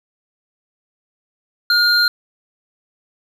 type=tone pair together; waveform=triangle; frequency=1430 / 4170 Hz; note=F6 / C8; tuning=+41 / -7 cents; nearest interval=octave + perfect fifth; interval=1852 cents; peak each=-13 dBFS; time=1.7-2.08 s; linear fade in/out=2 ms; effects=none